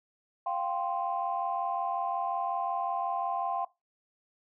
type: chord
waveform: sine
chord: F suspended second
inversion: none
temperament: equal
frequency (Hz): 698.5 / 784 / 1046.5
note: F5 / G5 / C6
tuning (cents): 0 / 0 / 0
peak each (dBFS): -33 / -32 / -34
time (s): 0.46-3.65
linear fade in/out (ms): 5
effects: noise-tail reverb RT60 0.2 s tail -18 dB re dry + tanh soft clip ceiling -19 dBFS